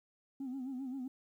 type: tone with vibrato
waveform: sine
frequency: 261.6 Hz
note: C4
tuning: in tune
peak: -36 dBFS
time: 0.4-1.08 s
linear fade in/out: 5 ms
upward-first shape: sine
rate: 7.6 Hz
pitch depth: 93 cents each way
effects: tanh soft clip ceiling -36 dBFS + 12-bit